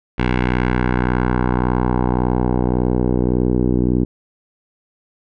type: tone with low-pass filter sweep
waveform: 10% pulse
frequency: 61.8 Hz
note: B1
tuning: 2 cents sharp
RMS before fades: -17 dBFS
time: 0.18-4.05 s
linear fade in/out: 10 ms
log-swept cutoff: 2500 to 320 Hz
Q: 1.6
effects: none